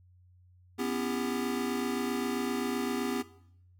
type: chord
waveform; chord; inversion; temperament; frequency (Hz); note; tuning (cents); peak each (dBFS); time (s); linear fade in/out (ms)
square; C# half-diminished seventh; third; just; 249.5 / 277.2 / 332.6 / 399.1; B3 / C#4 / E4 / G4; +18 / 0 / +16 / +31; -34 / -38 / -40 / -36; 0.78-3.23; 20
effects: noise-tail reverb RT60 0.7 s tail -18 dB re dry + added 90 Hz sine -57 dBFS peak until 3.79 s